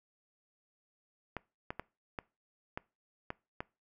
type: clicks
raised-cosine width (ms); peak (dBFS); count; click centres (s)
0.5; -22; 7; 1.367 / 1.705 / 1.796 / 2.188 / 2.775 / 3.304 / 3.605
effects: noise-tail reverb RT60 0.3 s tail -23 dB re dry